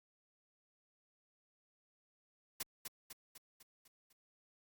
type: noise with echo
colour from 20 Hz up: white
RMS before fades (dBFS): -40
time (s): 2.6-2.63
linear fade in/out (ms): 5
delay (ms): 250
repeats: 6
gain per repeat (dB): -5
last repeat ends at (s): 4.13
effects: Opus 48 kbps